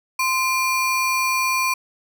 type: ring-modulated tone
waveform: square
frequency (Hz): 1719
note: A6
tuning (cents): -41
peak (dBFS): -16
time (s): 0.19-1.74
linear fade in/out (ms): 5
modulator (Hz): 678
effects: none